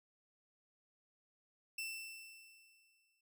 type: tone with exponential decay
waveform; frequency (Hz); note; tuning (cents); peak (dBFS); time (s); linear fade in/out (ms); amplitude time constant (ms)
sawtooth; 2672; E7; +23; -36; 1.78-3.21; 5; 310
effects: none